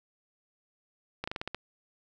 slowing click train, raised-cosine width 0.3 ms, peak -18 dBFS, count 7, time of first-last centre 1.24-1.546 s, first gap 35 ms, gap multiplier 1.15, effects none

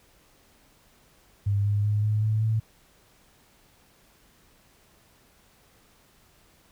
sine tone with pitch steps, 100.8 / 102.68 / 104.6 / 106.55 / 108.54 / 110.56 Hz, G2 / G#2 / G#2 / G#2 / A2 / A2, +49 / -19 / +13 / +45 / -23 / +9 cents, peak -21 dBFS, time 1.46-2.6 s, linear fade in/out 10 ms, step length 190 ms, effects pink hiss -60 dBFS RMS until 6.71 s

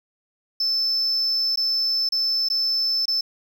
triangle tone with dropouts, 5274 Hz, E8, in tune, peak -17 dBFS, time 0.6-3.21 s, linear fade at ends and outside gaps 5 ms, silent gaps 1.559-1.573 / 2.09-2.121 / 2.487-2.5 / 3.056-3.08 s, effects tanh soft clip ceiling -16 dBFS + 8-bit

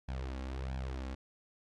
sawtooth tone with flanger, 65.41 Hz, C2, in tune, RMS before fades -39 dBFS, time 0.08-1.15 s, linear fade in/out 10 ms, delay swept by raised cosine 1.2 to 3.7 ms, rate 1.5 Hz, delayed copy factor +0.75, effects low-pass 5000 Hz 12 dB/octave + AAC 64 kbps

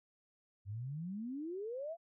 sine exponential sweep, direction up, 94.7 to 698.5 Hz, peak -39 dBFS, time 0.65-1.97 s, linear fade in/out 50 ms, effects none

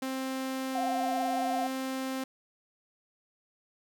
sawtooth tone, 263.4 Hz, C4, 12 cents sharp, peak -28 dBFS, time 0.02-2.24 s, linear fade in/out 5 ms
sine tone with vibrato, 730 Hz, F#5, 24 cents flat, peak -29 dBFS, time 0.75-1.67 s, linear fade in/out 5 ms, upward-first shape sine, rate 18 Hz, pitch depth 80 cents each way
effects none

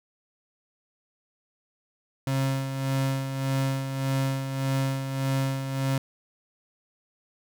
35% pulse tone with tremolo, 134.7 Hz, C#3, 49 cents flat, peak -21 dBFS, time 2.27-5.98 s, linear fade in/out 2 ms, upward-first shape sine, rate 1.7 Hz, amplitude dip 55%, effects none

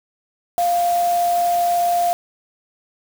sine tone in noise, 698.5 Hz, F5, in tune, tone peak -15 dBFS, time 0.58-2.13 s, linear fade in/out 0 ms, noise white, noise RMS -32 dBFS, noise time 0.58-2.13 s, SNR +14 dB, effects none

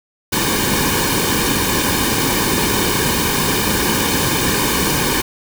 pink noise with comb filter, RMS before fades -17 dBFS, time 0.32-5.22 s, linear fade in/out 10 ms, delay 1.5 ms, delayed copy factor -0.75, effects none

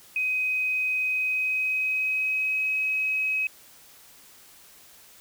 sine tone with pitch glide, 2516 to 2545 Hz, D#7 to D#7, +19 to +39 cents, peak -23 dBFS, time 0.16-3.47 s, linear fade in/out 2 ms, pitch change +20 cents, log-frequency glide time 1.06-2.73 s, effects white hiss -52 dBFS RMS until 5.2 s

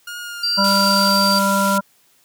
sawtooth tone with vibrato, 1420 Hz, F6, 28 cents sharp, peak -25 dBFS, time 0.07-1.1 s, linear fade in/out 5 ms, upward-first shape triangle, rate 2.2 Hz, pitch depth 19 cents each way
sine tone, 4699 Hz, D8, in tune, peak -17 dBFS, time 0.43-1.39 s, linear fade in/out 5 ms
harmonic tone, 197.1 Hz, G3, 10 cents sharp, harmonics 1 / 3 / 5 / 7, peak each -19 / -22 / -20 / -20 dBFS, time 0.57-1.81 s, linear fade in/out 20 ms
white band-pass noise, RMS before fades -28 dBFS, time 0.64-1.78 s, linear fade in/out 2 ms, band 2300 to 13000 Hz, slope 24 dB/octave
effects white hiss -57 dBFS RMS until 2.24 s + high-pass 80 Hz 12 dB/octave

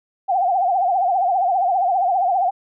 sine tone with vibrato, 740 Hz, F#5, in tune, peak -15 dBFS, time 0.28-2.51 s, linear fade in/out 20 ms, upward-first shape triangle, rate 15 Hz, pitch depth 150 cents each way, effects none

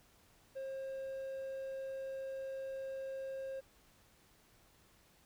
triangle tone, 535 Hz, C5, 38 cents sharp, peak -38 dBFS, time 0.55-3.61 s, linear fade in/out 20 ms, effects pink hiss -67 dBFS RMS until 5.25 s

